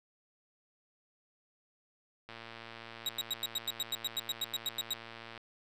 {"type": "click train", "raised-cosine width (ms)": 0.3, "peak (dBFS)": -30, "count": 356, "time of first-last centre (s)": [2.29, 5.377], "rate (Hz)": 115}
{"type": "tone bursts", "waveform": "40% pulse", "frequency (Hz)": 3819, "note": "A#7", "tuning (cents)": 41, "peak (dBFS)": -30, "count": 16, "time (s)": [3.06, 4.935], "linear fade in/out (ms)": 2, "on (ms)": 30, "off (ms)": 93}
{"effects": []}